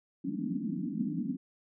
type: band-pass noise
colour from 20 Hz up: white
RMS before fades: -34 dBFS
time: 0.24-1.37 s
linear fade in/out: 10 ms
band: 160 to 300 Hz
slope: 96 dB/octave
effects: none